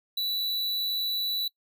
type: tone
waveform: square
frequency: 3951 Hz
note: B7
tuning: in tune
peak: -27 dBFS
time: 0.17-1.48 s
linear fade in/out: 5 ms
effects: noise-tail reverb RT60 0.1 s tail -23 dB re dry